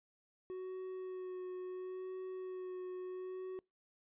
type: tone with vibrato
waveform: triangle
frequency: 370 Hz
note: F#4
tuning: in tune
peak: -39 dBFS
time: 0.5-3.59 s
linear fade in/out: 0 ms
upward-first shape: sine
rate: 0.73 Hz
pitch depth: 16 cents each way
effects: noise-tail reverb RT60 0.2 s tail -25 dB re dry + resampled to 8000 Hz